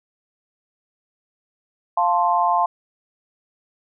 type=chord; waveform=sine; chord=F major; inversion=none; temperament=equal with one note detuned; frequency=698.5 / 880 / 1050.1 Hz; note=F5 / A5 / C6; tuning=0 / 0 / +6 cents; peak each=-20 dBFS; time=1.97-2.66 s; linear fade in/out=5 ms; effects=none